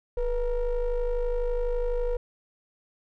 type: ring-modulated tone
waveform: triangle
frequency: 230 Hz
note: A#3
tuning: 23 cents flat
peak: -19 dBFS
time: 0.17-2.17 s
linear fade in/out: 5 ms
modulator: 256 Hz
effects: none